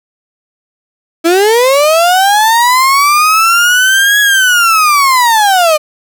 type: linear two-way sweep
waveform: 35% pulse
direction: up then down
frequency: 322.4 to 1680 to 593 Hz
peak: -4 dBFS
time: 1.24-5.78 s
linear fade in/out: 20 ms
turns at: 4.2 s
effects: none